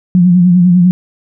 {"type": "tone with vibrato", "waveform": "sine", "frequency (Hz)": 178.3, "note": "F3", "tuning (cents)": 36, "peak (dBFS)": -4, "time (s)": [0.15, 0.91], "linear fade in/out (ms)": 0, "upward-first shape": "sine", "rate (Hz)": 10, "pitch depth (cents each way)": 56, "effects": []}